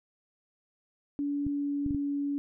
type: tone with pitch glide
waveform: sine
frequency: 286.2 to 284.4 Hz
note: D4 to C#4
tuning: -45 to +45 cents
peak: -28 dBFS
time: 1.19-2.38 s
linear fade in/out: 0 ms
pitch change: -10 cents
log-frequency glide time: 1.45-2.02 s
type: clicks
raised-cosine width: 5 ms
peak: -24 dBFS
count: 4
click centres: 1.466 / 1.863 / 1.908 / 1.947 s
effects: none